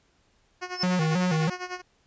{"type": "tone with tremolo", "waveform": "10% pulse", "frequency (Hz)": 362.5, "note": "F#4", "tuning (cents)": -35, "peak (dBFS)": -22, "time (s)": [0.61, 1.82], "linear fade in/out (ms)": 20, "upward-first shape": "sine", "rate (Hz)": 10, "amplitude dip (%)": 80}
{"type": "tone with exponential growth", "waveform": "sine", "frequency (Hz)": 5274, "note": "E8", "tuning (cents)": 0, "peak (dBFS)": -21, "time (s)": [0.69, 0.83], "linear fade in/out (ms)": 1, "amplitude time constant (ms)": 29}
{"type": "tone with vibrato", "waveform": "square", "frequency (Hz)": 169.5, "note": "E3", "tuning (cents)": 49, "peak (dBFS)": -23, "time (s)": [0.83, 1.5], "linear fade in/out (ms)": 5, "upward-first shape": "square", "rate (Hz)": 3.1, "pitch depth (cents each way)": 120}
{"effects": ["pink hiss -66 dBFS RMS until 2.06 s", "resampled to 16000 Hz"]}